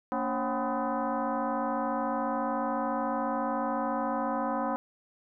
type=tone with frequency modulation; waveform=sine; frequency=230 Hz; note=A#3; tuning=23 cents flat; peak=-27 dBFS; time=0.12-4.76 s; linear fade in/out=0 ms; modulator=257 Hz; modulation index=3.9; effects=none